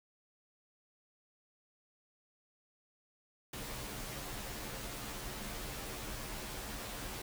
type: noise with comb filter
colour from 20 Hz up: pink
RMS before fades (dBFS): -43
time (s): 3.53-7.22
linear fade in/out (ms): 5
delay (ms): 12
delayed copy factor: -1
effects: none